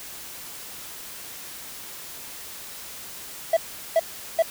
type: tone bursts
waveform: triangle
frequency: 657 Hz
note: E5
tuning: 6 cents flat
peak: -13 dBFS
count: 3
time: 3.53-4.424 s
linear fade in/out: 5 ms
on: 38 ms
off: 390 ms
effects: white hiss -39 dBFS RMS until 4.5 s